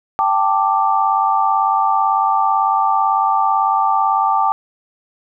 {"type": "chord", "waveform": "sine", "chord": "G suspended second", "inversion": "none", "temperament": "just", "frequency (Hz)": [784, 882, 1176], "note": ["G5", "A5", "D6"], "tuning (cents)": [0, 4, 2], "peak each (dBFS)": -17, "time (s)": [0.19, 4.52], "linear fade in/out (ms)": 0, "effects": []}